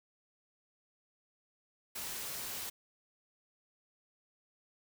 white noise, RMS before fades -41 dBFS, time 1.95-2.7 s, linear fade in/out 10 ms, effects none

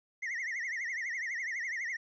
triangle tone with vibrato, 1975.5 Hz, B6, in tune, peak -32 dBFS, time 0.22-1.97 s, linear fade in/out 10 ms, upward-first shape triangle, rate 12 Hz, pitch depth 190 cents each way, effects resampled to 16000 Hz + 12-bit

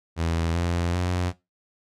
sawtooth tone with pitch steps, 82.9 / 86.17 / 89.57 Hz, E2 / F2 / F2, +10 / -23 / +44 cents, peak -19 dBFS, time 0.16-1.33 s, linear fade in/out 50 ms, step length 390 ms, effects noise-tail reverb RT60 0.2 s tail -17 dB re dry + low-pass 8000 Hz 12 dB/octave

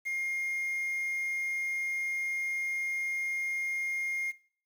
triangle tone with quantisation, 2128 Hz, C7, 29 cents sharp, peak -29 dBFS, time 0.05-4.32 s, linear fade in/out 20 ms, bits 9, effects noise-tail reverb RT60 0.5 s tail -18 dB re dry

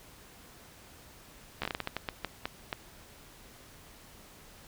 slowing click train, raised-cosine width 0.3 ms, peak -16 dBFS, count 13, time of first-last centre 1.62-2.728 s, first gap 14 ms, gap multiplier 1.31, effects pink hiss -54 dBFS RMS until 4.67 s

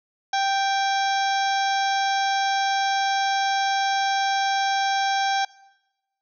harmonic tone with a mistuned harmonic, 784 Hz, G5, in tune, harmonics 1 / 2 / 3 / 4 / 5 / 6 / 7 / 8, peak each -21 / -28 / -35 / -34 / -34 / -42 / -34 / -38 dBFS, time 0.33-5.45 s, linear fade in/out 5 ms, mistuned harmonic 4, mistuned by +75 cents, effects noise-tail reverb RT60 1.0 s tail -22 dB re dry

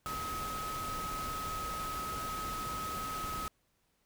sine tone in noise, 1275 Hz, D#6, 42 cents sharp, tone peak -37 dBFS, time 0.06-3.48 s, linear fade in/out 0 ms, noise pink, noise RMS -42 dBFS, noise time 0.06-3.48 s, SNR +2 dB, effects pink hiss -75 dBFS RMS until 4.05 s

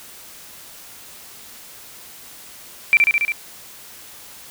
sine tone with echo, 2349 Hz, D7, in tune, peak -8 dBFS, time 2.93-2.97 s, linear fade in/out 0 ms, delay 70 ms, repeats 5, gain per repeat -2 dB, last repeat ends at 3.32 s, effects white hiss -41 dBFS RMS until 4.5 s

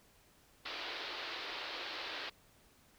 white band-pass noise, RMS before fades -43 dBFS, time 0.65-2.3 s, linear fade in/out 10 ms, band 300 to 4500 Hz, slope 48 dB/octave, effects pink hiss -66 dBFS RMS until 2.98 s

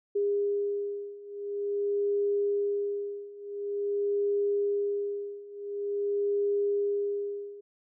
sine beating tone pair, 405.6 / 406.07 Hz, G#4 / G#4, -41 / -39 cents, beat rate 0.47 Hz, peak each -31 / -29 dBFS, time 0.15-7.61 s, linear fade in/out 10 ms, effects none

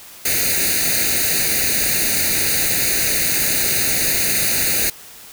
white noise with comb filter, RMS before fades -18 dBFS, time 0.25-4.9 s, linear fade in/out 5 ms, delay 0.46 ms, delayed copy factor +0.95, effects white hiss -40 dBFS RMS until 5.32 s

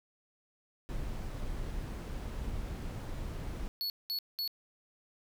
brown noise, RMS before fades -38 dBFS, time 0.89-3.68 s, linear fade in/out 0 ms
square tone bursts, 4400 Hz, C#8, 14 cents flat, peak -33 dBFS, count 3, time 3.81-4.477 s, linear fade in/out 0 ms, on 89 ms, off 200 ms
effects none

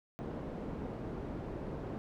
white low-pass noise, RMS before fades -41 dBFS, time 0.19-1.98 s, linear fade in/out 0 ms, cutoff 410 Hz, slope 12 dB/octave, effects none

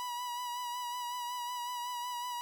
45% pulse tone with vibrato, 976 Hz, B5, 21 cents flat, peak -36 dBFS, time 0-2.41 s, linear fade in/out 0 ms, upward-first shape sine, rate 5.4 Hz, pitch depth 29 cents each way, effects none

